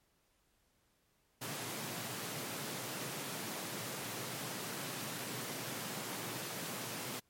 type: high-pass noise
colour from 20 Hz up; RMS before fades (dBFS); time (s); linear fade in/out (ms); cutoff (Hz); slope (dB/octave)
pink; -42; 1.41-7.2; 10; 110; 96
effects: pink hiss -75 dBFS RMS until 7.29 s + MP3 64 kbps